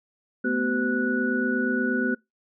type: tone cluster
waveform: sine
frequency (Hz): 220.4 / 248.8 / 380.7 / 507 / 1472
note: A3 / B3 / F#4 / B4 / F#6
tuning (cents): +3 / +13 / +49 / +45 / -9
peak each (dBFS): -31 / -25 / -30 / -34 / -27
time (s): 0.44-2.15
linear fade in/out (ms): 10
effects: noise-tail reverb RT60 0.2 s tail -25 dB re dry